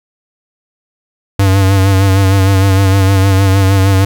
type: tone with vibrato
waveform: square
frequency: 96.7 Hz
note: G2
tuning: 23 cents flat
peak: -7 dBFS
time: 1.39-4.05 s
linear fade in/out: 5 ms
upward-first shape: sine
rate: 6.5 Hz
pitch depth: 41 cents each way
effects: 8-bit